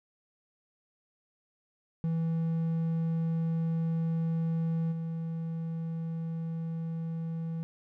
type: tone with level steps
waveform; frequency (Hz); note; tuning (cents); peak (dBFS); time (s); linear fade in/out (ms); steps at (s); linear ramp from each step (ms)
triangle; 164; E3; -9; -25 / -30; 2.04-7.63; 0; 4.91; 20
effects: none